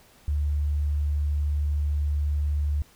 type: tone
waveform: sine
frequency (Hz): 73.42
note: D2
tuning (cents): 0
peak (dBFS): -22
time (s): 0.28-2.82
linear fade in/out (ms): 0
effects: pink hiss -56 dBFS RMS until 2.95 s